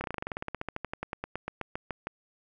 slowing click train, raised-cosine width 0.5 ms, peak -18 dBFS, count 27, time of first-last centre 0.01-2.07 s, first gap 30 ms, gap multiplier 1.07, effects none

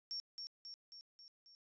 sine tone with echo, 5490 Hz, F8, 31 cents flat, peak -40 dBFS, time 0.11-0.2 s, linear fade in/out 0 ms, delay 270 ms, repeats 5, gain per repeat -4 dB, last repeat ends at 1.55 s, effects resampled to 16000 Hz

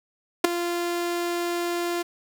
sawtooth tone with ADSR envelope, 346.5 Hz, F4, 14 cents flat, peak -6 dBFS, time 0.44-2.03 s, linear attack 7 ms, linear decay 7 ms, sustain -15 dB, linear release 15 ms, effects 8-bit

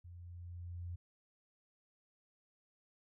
sine tone with level ramp, 87.31 Hz, F2, in tune, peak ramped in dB -50 to -40 dBFS, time 0.04-0.96 s, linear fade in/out 10 ms, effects none

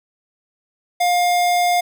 square tone, 708 Hz, F5, 23 cents sharp, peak -15 dBFS, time 1-1.81 s, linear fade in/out 10 ms, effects none

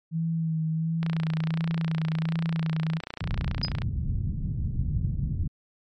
sine tone with vibrato, 161.7 Hz, E3, 33 cents flat, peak -24 dBFS, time 0.11-3.01 s, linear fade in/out 50 ms, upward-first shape sine, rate 1.4 Hz, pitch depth 30 cents each way
click train, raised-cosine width 0.3 ms, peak -18 dBFS, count 83, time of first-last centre 1.03-3.819 s, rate 29.4 Hz
white low-pass noise, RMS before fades -28 dBFS, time 3.21-5.48 s, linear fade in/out 5 ms, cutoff 150 Hz, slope 24 dB/octave
sine tone with exponential decay, 4978 Hz, D#8, in tune, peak -21 dBFS, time 3.63-3.72 s, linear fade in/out 5 ms, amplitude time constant 19 ms
effects MP3 48 kbps

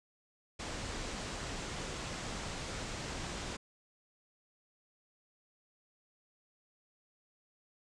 pink low-pass noise, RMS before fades -41 dBFS, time 0.59-3.57 s, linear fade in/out 10 ms, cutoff 8400 Hz, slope 48 dB/octave, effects none

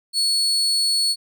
35% pulse tone, 4400 Hz, C#8, 14 cents flat, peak -16 dBFS, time 0.13-1.16 s, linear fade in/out 50 ms, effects none

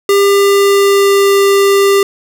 square tone with pitch glide, 400 to 396.8 Hz, G4 to G4, +35 to +21 cents, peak -7 dBFS, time 0.09-2.03 s, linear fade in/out 2 ms, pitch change -14 cents, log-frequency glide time 0.21-1.42 s, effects none

